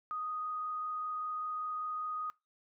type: tone with frequency modulation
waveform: sine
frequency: 1244 Hz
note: D#6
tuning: 1 cent flat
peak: -35 dBFS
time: 0.11-2.3 s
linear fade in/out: 0 ms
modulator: 25.1 Hz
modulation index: 0.36
effects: noise-tail reverb RT60 0.2 s tail -21 dB re dry